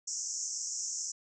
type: band-pass noise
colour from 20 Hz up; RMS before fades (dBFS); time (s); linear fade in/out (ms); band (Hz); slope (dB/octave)
pink; -37; 0.07-1.12; 10; 5500 to 7500; 96
effects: none